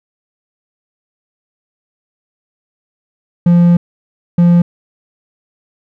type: tone bursts at uneven times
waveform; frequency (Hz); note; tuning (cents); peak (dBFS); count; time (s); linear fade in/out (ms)
triangle; 173.3; F3; -13; -3; 2; 3.46-3.77 / 4.38-4.62; 5
effects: none